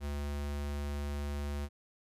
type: tone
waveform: square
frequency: 72.1 Hz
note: D2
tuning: 31 cents flat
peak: -35 dBFS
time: 0-1.69 s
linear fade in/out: 50 ms
effects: resampled to 32000 Hz